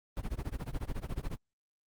brown noise with tremolo, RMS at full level -33 dBFS, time 0.17-1.37 s, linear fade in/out 0 ms, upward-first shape sine, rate 14 Hz, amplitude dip 95%, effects Opus 32 kbps

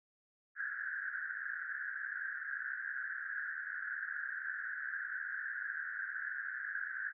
white band-pass noise, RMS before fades -41 dBFS, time 0.55-7.13 s, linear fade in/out 50 ms, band 1500 to 1700 Hz, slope 96 dB/octave, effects none

